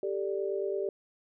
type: chord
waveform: sine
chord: G suspended second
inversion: none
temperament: just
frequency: 392 / 441 / 588 Hz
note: G4 / A4 / D5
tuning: 0 / +4 / +2 cents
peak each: -31 / -36 / -36 dBFS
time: 0.03-0.89 s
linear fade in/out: 2 ms
effects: none